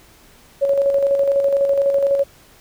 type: tone with tremolo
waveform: sine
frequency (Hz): 556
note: C#5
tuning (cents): +5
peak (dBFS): -12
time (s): 0.61-2.24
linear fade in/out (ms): 20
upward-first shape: square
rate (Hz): 12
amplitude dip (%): 40
effects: pink hiss -49 dBFS RMS until 2.6 s

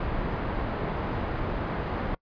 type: low-pass noise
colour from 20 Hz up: pink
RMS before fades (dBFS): -30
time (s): 0-2.15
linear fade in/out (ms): 5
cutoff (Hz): 1400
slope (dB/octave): 12
effects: noise-tail reverb RT60 0.1 s tail -25 dB re dry + resampled to 11025 Hz

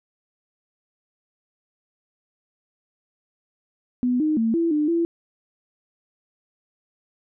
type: tone with pitch steps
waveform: sine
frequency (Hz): 248 / 308.2 / 225.7 / 334.3 / 300 / 336.8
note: B3 / D#4 / A3 / E4 / D4 / E4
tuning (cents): +7 / -16 / +44 / +24 / +37 / +37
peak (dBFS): -18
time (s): 4.03-5.05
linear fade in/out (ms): 0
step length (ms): 170
effects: none

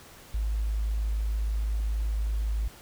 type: tone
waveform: sine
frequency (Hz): 53.2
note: G#1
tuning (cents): +42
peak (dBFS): -25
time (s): 0.34-2.68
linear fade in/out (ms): 5
effects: pink hiss -50 dBFS RMS until 2.81 s

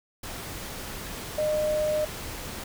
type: tone in noise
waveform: sine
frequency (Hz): 610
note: D#5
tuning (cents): -34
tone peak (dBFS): -23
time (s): 1.38-2.05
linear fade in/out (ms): 5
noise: pink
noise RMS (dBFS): -37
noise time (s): 0.23-2.64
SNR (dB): +11
effects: none

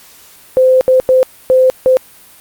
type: tone bursts at uneven times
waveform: sine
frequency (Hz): 516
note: C5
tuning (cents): -24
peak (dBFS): -5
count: 5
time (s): 0.57-0.81 / 0.88-1 / 1.09-1.23 / 1.5-1.7 / 1.86-1.97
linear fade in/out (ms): 0
effects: white hiss -41 dBFS RMS until 2.4 s + Opus 48 kbps

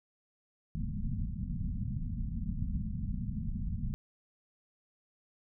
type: low-pass noise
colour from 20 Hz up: pink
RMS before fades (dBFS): -35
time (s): 0.75-3.94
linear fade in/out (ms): 0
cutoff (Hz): 240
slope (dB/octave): 96
effects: none

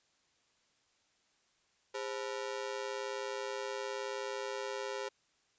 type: ring-modulated tone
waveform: sawtooth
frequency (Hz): 466.2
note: A#4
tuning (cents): 0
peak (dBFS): -30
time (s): 1.94-5.09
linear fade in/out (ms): 10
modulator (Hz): 59.5
effects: white hiss -73 dBFS RMS until 5.58 s + resampled to 16000 Hz

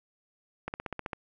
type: slowing click train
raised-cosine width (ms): 0.5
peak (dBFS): -19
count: 8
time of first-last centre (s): 0.68-1.132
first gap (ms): 59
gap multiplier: 1.03
effects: none

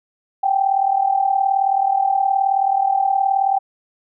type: tone with amplitude modulation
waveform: sine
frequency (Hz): 781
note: G5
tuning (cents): -7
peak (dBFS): -11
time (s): 0.43-3.59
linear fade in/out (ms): 10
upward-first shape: sine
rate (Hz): 38.9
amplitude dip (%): 75
effects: none

